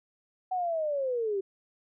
sine linear sweep, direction down, 754 to 378.5 Hz, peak -27 dBFS, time 0.51-1.41 s, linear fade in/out 10 ms, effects none

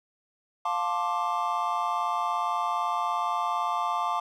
triangle chord, D minor seventh, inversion first, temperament just, 704.8 / 881 / 1057.2 / 1174.7 Hz, F5 / A5 / C6 / D6, +16 / +2 / +18 / 0 cents, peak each -30 / -29 / -30 / -28 dBFS, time 0.65-4.2 s, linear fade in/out 5 ms, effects none

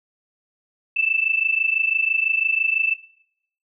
sine tone pair together, 2632 / 2658 Hz, E7 / E7, -3 / +14 cents, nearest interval unison, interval 17 cents, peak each -20 dBFS, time 0.96-2.95 s, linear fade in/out 10 ms, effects noise-tail reverb RT60 0.7 s tail -19 dB re dry

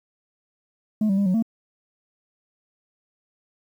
sine tone with pitch steps, 214.7 / 194 / 200.4 / 183.7 / 226.2 Hz, A3 / G3 / G3 / F#3 / A3, -42 / -18 / +38 / -12 / +48 cents, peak -15 dBFS, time 1.01-1.425 s, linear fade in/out 5 ms, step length 83 ms, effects tanh soft clip ceiling -17 dBFS + 9-bit

